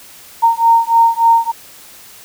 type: beating tone pair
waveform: sine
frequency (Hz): 919 / 922.4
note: A#5 / A#5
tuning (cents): -25 / -19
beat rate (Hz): 3.4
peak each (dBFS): -11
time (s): 0.42-1.52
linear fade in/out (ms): 20
effects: white hiss -39 dBFS RMS until 2.24 s